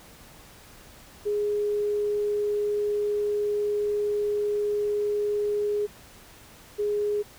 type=tone pair in turn; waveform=sine; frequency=414.9 / 414.9 Hz; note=G#4 / G#4; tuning=-2 / -2 cents; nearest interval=unison; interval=0 cents; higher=neither; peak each=-23 dBFS; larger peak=neither; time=1.25-5.87 / 6.78-7.23 s; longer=first; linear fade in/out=20 ms; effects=pink hiss -50 dBFS RMS until 7.38 s